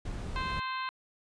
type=noise; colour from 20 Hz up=brown; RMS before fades=-37 dBFS; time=0.05-0.6 s; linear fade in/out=5 ms
type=harmonic tone; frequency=520 Hz; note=C5; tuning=11 cents flat; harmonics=2 / 3 / 4 / 5 / 6 / 7 / 8; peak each=-34 / -40 / -44 / -43 / -47 / -49 / -46 dBFS; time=0.36-0.89 s; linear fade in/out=0 ms
effects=resampled to 22050 Hz